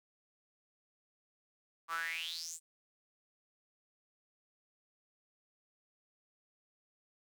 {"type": "tone with high-pass filter sweep", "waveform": "sawtooth", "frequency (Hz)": 164.81, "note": "E3", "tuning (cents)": 0, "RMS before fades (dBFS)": -40, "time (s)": [1.88, 2.6], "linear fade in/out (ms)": 50, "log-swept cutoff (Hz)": [1100, 8300], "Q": 8.6, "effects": []}